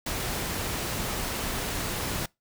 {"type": "noise", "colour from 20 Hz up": "pink", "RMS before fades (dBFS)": -31, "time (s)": [0.06, 2.26], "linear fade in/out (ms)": 5, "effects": ["noise-tail reverb RT60 0.2 s tail -24 dB re dry"]}